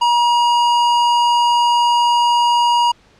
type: tone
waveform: square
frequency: 954 Hz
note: A#5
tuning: 40 cents sharp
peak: -12 dBFS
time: 0.01-2.92 s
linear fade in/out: 10 ms
effects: pink hiss -51 dBFS RMS until 3.19 s + low-pass 5000 Hz 12 dB/octave